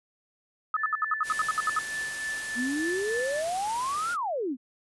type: tone bursts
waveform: sine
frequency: 1269 Hz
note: D#6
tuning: 34 cents sharp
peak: -22 dBFS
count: 12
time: 0.74-1.79 s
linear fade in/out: 2 ms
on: 27 ms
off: 66 ms
type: tone with tremolo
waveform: sine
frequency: 1752 Hz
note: A6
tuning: 8 cents flat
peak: -29 dBFS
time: 0.75-3.43 s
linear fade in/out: 50 ms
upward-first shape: sine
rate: 3.4 Hz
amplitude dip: 45%
type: noise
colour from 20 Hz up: white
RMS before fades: -38 dBFS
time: 1.23-4.17 s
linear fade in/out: 50 ms
type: exponential two-way sweep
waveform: sine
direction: up then down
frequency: 233.1 to 1444 to 233.1 Hz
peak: -27 dBFS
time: 2.55-4.57 s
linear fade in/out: 50 ms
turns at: 4.13 s
effects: resampled to 24000 Hz